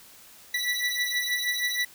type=beating tone pair; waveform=25% pulse; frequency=1959 / 1965.3 Hz; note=B6 / B6; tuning=-15 / -9 cents; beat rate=6.3 Hz; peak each=-25 dBFS; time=0.54-1.85 s; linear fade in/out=5 ms; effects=white hiss -51 dBFS RMS until 1.94 s